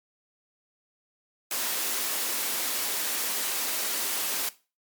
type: high-pass noise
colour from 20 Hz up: white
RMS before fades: -29 dBFS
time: 1.51-4.49 s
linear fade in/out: 2 ms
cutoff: 230 Hz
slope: 24 dB/octave
effects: noise-tail reverb RT60 0.3 s tail -17 dB re dry + MP3 96 kbps